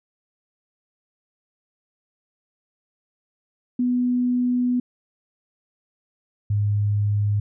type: tone pair in turn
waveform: sine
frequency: 247.2 / 103.28 Hz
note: B3 / G#2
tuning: +2 / -9 cents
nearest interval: octave + minor third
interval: 1511 cents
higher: first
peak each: -18 dBFS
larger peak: neither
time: 3.79-4.8 / 6.5-7.4 s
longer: first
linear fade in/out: 5 ms
effects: none